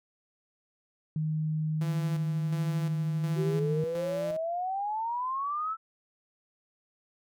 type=tone; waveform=sine; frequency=155.56 Hz; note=D#3; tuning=in tune; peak=-27 dBFS; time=1.16-3.84 s; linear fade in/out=2 ms
type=tone with tremolo; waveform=sawtooth; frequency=168.2 Hz; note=E3; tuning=35 cents sharp; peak=-32 dBFS; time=1.81-4.37 s; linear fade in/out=5 ms; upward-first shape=square; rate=1.4 Hz; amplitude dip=55%
type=exponential sweep; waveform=sine; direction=up; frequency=370 to 1336 Hz; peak=-29 dBFS; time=3.35-5.77 s; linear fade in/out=50 ms
effects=none